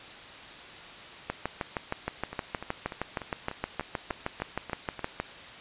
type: two click trains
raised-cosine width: 0.5 ms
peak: -22 / -14 dBFS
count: 10 / 26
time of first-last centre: 2.33-4.993 / 1.3-5.2 s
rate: 3.38 / 6.41 Hz
effects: white hiss -45 dBFS RMS until 5.6 s + resampled to 8000 Hz